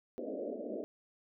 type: band-pass noise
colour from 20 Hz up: white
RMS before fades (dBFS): -40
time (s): 0.18-0.84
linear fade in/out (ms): 0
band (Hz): 210 to 640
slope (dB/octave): 96
effects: none